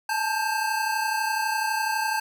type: tone cluster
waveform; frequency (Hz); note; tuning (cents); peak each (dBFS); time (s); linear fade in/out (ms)
square; 859 / 891 / 1586; A5 / A5 / G6; -42 / +22 / +20; -29; 0.09-2.2; 5
effects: none